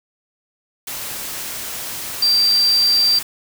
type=tone in noise; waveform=sine; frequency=4699 Hz; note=D8; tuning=in tune; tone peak=-12 dBFS; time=2.22-3.19 s; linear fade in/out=5 ms; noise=white; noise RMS=-28 dBFS; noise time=0.87-3.23 s; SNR=+13 dB; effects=none